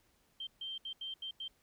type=tone bursts at uneven times; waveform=sine; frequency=3143 Hz; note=G7; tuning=4 cents sharp; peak=-39 dBFS; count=6; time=0.4-0.47 / 0.61-0.78 / 0.85-0.93 / 1.01-1.14 / 1.22-1.31 / 1.4-1.48 s; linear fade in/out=5 ms; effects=pink hiss -72 dBFS RMS until 1.62 s